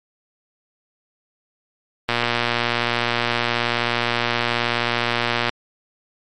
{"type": "click train", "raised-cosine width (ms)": 0.3, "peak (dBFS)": -3, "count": 406, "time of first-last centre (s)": [2.09, 5.493], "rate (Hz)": 119, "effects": ["MP3 64 kbps"]}